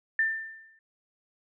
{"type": "tone with exponential decay", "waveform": "sine", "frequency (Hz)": 1787, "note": "A6", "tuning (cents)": 26, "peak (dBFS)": -20, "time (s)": [0.19, 0.79], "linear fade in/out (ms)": 2, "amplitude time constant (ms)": 130, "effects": []}